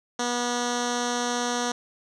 10% pulse tone with low-pass filter, 242.6 Hz, B3, 31 cents flat, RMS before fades -27 dBFS, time 0.19-1.72 s, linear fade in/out 5 ms, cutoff 6300 Hz, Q 2.7, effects none

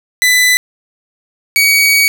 sawtooth tone pair in turn, 1997 / 2257 Hz, B6 / C#7, +19 / +31 cents, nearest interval major second, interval 212 cents, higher second, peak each -4 dBFS, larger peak neither, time 0.22-0.57 / 1.56-2.08 s, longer second, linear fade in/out 0 ms, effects none

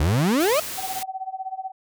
35% pulse exponential sweep, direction up, 67.8 to 658 Hz, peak -16 dBFS, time 0-0.6 s, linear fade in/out 5 ms
white noise, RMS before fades -32 dBFS, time 0.4-1.03 s, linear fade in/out 2 ms
sine tone with tremolo, 760 Hz, F#5, 46 cents sharp, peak -25 dBFS, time 0.77-1.72 s, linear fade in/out 20 ms, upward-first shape sine, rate 16 Hz, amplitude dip 90%
effects none

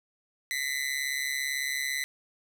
sawtooth tone with amplitude modulation, 2006 Hz, B6, 26 cents sharp, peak -22 dBFS, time 0.51-2.04 s, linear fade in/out 0 ms, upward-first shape sine, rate 138 Hz, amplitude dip 80%, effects none

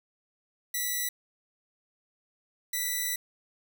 5% pulse tone pair in turn, 1965 / 1974 Hz, B6 / B6, -9 / -1 cents, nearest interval unison, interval 8 cents, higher second, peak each -18 dBFS, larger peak neither, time 0.74-1.09 / 2.73-3.16 s, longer second, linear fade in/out 5 ms, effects none

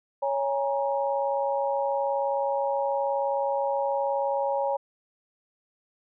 sine tone cluster, 556 / 824 / 943 Hz, C#5 / G#5 / A#5, +5 / -14 / +20 cents, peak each -26 / -29 / -31 dBFS, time 0.22-4.77 s, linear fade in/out 10 ms, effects none

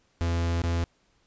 45% pulse tone with dropouts, 84.8 Hz, E2, 50 cents sharp, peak -24 dBFS, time 0.21-0.84 s, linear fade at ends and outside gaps 0 ms, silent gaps 0.618-0.638 s, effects pink hiss -67 dBFS RMS until 1.26 s + resampled to 16000 Hz

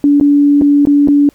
sine tone with dropouts, 287.5 Hz, D4, 37 cents flat, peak -5 dBFS, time 0.04-1.29 s, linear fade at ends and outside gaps 1 ms, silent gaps 0.2-0.21 / 0.613-0.619 / 0.853-0.871 / 1.075-1.085 s, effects pink hiss -50 dBFS RMS until 1.34 s

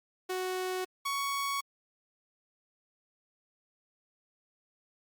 sawtooth tone pair in turn, 370 / 1115.8 Hz, F#4 / C#6, 0 / +11 cents, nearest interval octave + perfect fifth, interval 1911 cents, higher second, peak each -28 / -27 dBFS, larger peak second, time 0.29-0.85 / 1.05-1.61 s, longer neither, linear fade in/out 10 ms, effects Opus 48 kbps

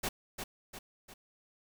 pink noise with echo, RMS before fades -34 dBFS, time 0.03-0.09 s, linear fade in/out 10 ms, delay 350 ms, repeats 3, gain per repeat -6 dB, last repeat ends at 1.14 s, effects none

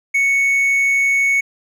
triangle tone, 2217 Hz, C#7, in tune, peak -11 dBFS, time 0.14-1.41 s, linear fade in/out 10 ms, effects none

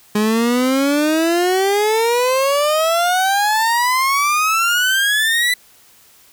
30% pulse exponential sweep, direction up, 207.7 to 2000 Hz, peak -11 dBFS, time 0.15-5.54 s, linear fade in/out 5 ms, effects white hiss -49 dBFS RMS until 6.32 s

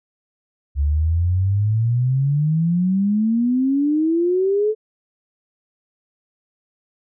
sine exponential sweep, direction up, 69.3 to 439.3 Hz, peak -15 dBFS, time 0.75-4.75 s, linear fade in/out 50 ms, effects none

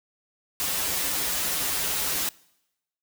white noise with comb filter, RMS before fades -27 dBFS, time 0.6-2.29 s, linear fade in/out 0 ms, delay 8.7 ms, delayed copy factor -1, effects noise-tail reverb RT60 0.9 s tail -24 dB re dry

